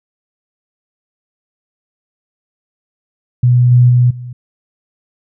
sine tone with level steps, 123.3 Hz, B2, 2 cents flat, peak -6 / -4 / -6 / -24 dBFS, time 3.43-4.33 s, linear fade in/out 5 ms, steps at 3.71 / 3.89 / 4.1 s, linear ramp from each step 10 ms, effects none

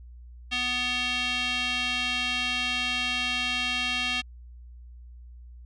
square tone with band-pass filter, 248.3 Hz, B3, 9 cents sharp, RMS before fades -28 dBFS, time 0.51-4.22 s, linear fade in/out 20 ms, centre 3000 Hz, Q 3.2, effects added 60 Hz sine -43 dBFS peak until 5.65 s + resampled to 24000 Hz

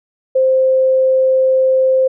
sine tone, 523 Hz, C5, 1 cent flat, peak -9 dBFS, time 0.35-2.08 s, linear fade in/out 10 ms, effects none

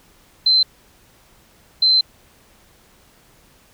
sine tone bursts at uneven times, 4087 Hz, C8, 41 cents flat, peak -11 dBFS, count 2, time 0.46-0.63 / 1.82-2.01 s, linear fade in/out 5 ms, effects pink hiss -53 dBFS RMS until 3.73 s

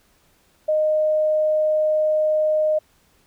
sine tone, 617 Hz, D#5, 15 cents flat, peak -16 dBFS, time 0.68-2.79 s, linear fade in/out 10 ms, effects pink hiss -60 dBFS RMS until 3.26 s

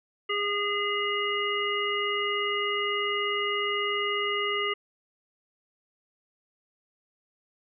harmonic tone, 409.4 Hz, G#4, 25 cents flat, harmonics 1 / 3 / 5 / 7, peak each -31 / -31 / -31 / -31 dBFS, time 0.29-4.74 s, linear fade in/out 10 ms, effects none

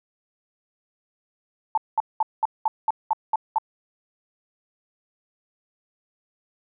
sine tone bursts, 880 Hz, A5, in tune, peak -17 dBFS, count 9, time 1.75-3.584 s, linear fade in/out 2 ms, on 26 ms, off 200 ms, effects none

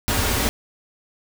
pink noise with comb filter, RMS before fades -21 dBFS, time 0.08-0.49 s, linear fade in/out 0 ms, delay 5.9 ms, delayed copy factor -0.55, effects none

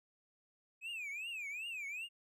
triangle tone with vibrato, 2500 Hz, D#7, 8 cents sharp, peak -39 dBFS, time 0.81-2.09 s, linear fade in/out 50 ms, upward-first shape triangle, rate 2.6 Hz, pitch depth 240 cents each way, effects none

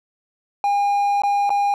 triangle tone with dropouts, 810 Hz, G#5, 43 cents flat, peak -14 dBFS, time 0.64-1.74 s, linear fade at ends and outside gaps 1 ms, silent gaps 1.22-1.235 / 1.494-1.503 s, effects none

